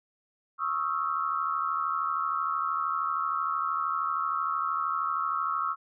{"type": "tone cluster", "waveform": "sine", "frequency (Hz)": [1106, 1275, 1348], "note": ["C#6", "D#6", "E6"], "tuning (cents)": [-4, 42, 38], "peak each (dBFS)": -31, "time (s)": [0.58, 5.76], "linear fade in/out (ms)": 50, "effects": []}